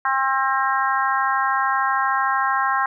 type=harmonic tone; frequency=266.9 Hz; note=C4; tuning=35 cents sharp; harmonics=3 / 4 / 5 / 6 / 7; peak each=-24 / -21 / -25 / -25 / -29 dBFS; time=0.05-2.86 s; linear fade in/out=2 ms; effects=none